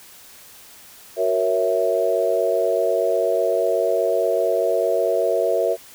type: chord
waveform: sine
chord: F# dominant seventh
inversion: none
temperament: equal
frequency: 370 / 466.2 / 554.4 / 659.3 Hz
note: F#4 / A#4 / C#5 / E5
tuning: 0 / 0 / 0 / 0 cents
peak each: -25 / -22 / -23 / -21 dBFS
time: 1.16-5.77 s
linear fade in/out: 50 ms
effects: white hiss -45 dBFS RMS until 5.94 s